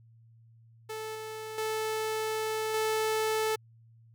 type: tone with level steps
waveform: sawtooth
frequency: 437 Hz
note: A4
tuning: 12 cents flat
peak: -32 / -34 / -26 / -23 dBFS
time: 0.89-3.56 s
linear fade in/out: 10 ms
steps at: 1.15 / 1.58 / 2.74 s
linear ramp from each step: 2 ms
effects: added 114 Hz sine -55 dBFS peak until 4.14 s